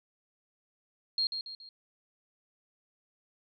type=tone with echo; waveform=sine; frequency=4236 Hz; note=C8; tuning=21 cents sharp; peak=-26 dBFS; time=1.18-1.27 s; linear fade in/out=2 ms; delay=140 ms; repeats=3; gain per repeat=-7 dB; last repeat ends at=1.69 s; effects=none